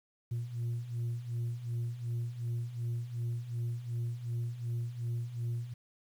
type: beating tone pair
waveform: sine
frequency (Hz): 116.5 / 119.2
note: A#2 / A#2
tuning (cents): -1 / +39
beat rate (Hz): 2.7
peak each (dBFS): -37 / -33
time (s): 0.31-5.74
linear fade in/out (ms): 10
effects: tanh soft clip ceiling -30 dBFS + 10-bit